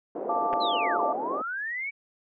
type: band-pass noise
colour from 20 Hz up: white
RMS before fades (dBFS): -33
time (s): 0.15-1.42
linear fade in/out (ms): 5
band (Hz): 290 to 620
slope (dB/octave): 24
type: chord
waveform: sine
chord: D minor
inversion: first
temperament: equal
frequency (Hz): 698.5 / 880 / 1174.7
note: F5 / A5 / D6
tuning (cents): 0 / 0 / 0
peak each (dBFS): -28 / -28 / -29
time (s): 0.29-1.13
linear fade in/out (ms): 5
type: clicks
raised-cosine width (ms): 0.5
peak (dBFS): -20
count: 2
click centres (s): 0.53 / 0.537
type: linear two-way sweep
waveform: sine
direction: down then up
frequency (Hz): 4186 to 551 to 2294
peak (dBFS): -29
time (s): 0.6-1.91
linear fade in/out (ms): 20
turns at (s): 1.06
effects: MP3 96 kbps